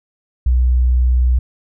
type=tone; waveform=sine; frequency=62.1 Hz; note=B1; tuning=10 cents sharp; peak=-10 dBFS; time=0.46-1.39 s; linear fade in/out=5 ms; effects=none